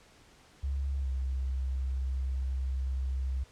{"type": "tone with pitch glide", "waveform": "sine", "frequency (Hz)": [68.6, 65.58], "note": ["C#2", "C2"], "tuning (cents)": [-17, 5], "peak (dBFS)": -29, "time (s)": [0.63, 3.44], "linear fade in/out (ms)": 10, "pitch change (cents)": -78, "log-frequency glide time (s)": [1, 1.08], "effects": ["pink hiss -59 dBFS RMS until 3.51 s", "low-pass 8000 Hz 12 dB/octave"]}